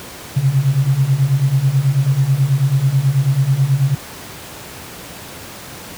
sine beating tone pair, 130 / 139.2 Hz, C3 / C#3, -11 / +8 cents, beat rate 9.2 Hz, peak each -16 / -13 dBFS, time 0.36-3.95 s, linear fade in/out 10 ms, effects pink hiss -33 dBFS RMS until 5.97 s + high-pass 80 Hz 12 dB/octave

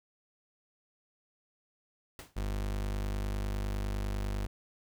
pink noise with exponential decay, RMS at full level -43 dBFS, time 2.19-2.38 s, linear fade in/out 1 ms, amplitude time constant 41 ms
35% pulse tone, 49.92 Hz, G1, 32 cents sharp, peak -30 dBFS, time 2.36-4.47 s, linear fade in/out 10 ms
effects none

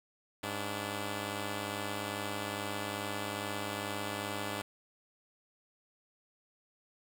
5% pulse tone pair together, 102.39 / 289.6 Hz, G#2 / D4, -24 / -24 cents, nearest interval octave + tritone, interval 1800 cents, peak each -26 / -28 dBFS, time 0.43-4.62 s, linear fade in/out 5 ms, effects none

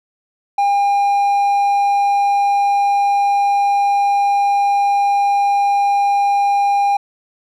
triangle tone, 805 Hz, G5, 46 cents sharp, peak -10 dBFS, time 0.58-6.97 s, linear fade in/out 5 ms, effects none

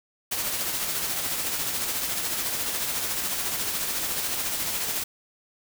white noise with tremolo, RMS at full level -27 dBFS, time 0.31-5.04 s, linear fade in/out 10 ms, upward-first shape sine, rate 14 Hz, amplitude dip 35%, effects none

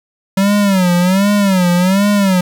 square tone with vibrato, 190 Hz, F#3, 46 cents sharp, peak -10 dBFS, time 0.37-2.41 s, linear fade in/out 5 ms, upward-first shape sine, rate 1.3 Hz, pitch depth 140 cents each way, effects 8-bit

